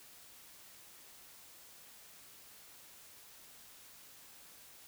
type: silence
effects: white hiss -57 dBFS RMS until 4.87 s